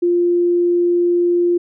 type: tone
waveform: sine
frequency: 349.2 Hz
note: F4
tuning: in tune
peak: -12 dBFS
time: 0.02-1.58 s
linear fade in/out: 10 ms
effects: none